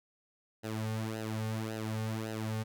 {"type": "tone with flanger", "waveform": "sawtooth", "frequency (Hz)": 110, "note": "A2", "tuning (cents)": 0, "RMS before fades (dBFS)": -36, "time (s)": [0.63, 2.64], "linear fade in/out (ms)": 20, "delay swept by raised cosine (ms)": [0.87, 3.07], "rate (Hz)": 1.8, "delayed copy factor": -0.8, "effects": []}